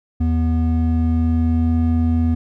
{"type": "tone pair together", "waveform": "triangle", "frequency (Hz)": [81.1, 243], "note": ["E2", "B3"], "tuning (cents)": [-28, -28], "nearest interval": "octave + perfect fifth", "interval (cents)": 1900, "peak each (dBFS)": [-14, -17], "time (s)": [0.2, 2.35], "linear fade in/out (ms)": 10, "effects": []}